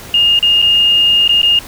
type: tone with dropouts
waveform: sine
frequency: 2835 Hz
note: F7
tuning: 25 cents sharp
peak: -7 dBFS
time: 0.14-1.59 s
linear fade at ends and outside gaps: 2 ms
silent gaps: 0.391-0.427 / 0.618-0.624 / 1.278-1.292 / 1.417-1.43 s
effects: pink hiss -32 dBFS RMS until 1.67 s